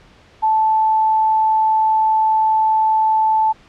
sine tone, 875 Hz, A5, 10 cents flat, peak -12 dBFS, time 0.42-3.53 s, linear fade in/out 20 ms, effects pink hiss -48 dBFS RMS until 3.68 s + low-pass 4000 Hz 12 dB/octave

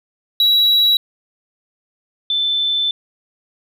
triangle / sine tone pair in turn, 3895 / 3528 Hz, B7 / A7, -25 / +4 cents, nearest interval major second, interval 171 cents, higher first, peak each -9 / -15 dBFS, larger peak first, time 0.4-0.97 / 2.3-2.91 s, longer second, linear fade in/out 2 ms, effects none

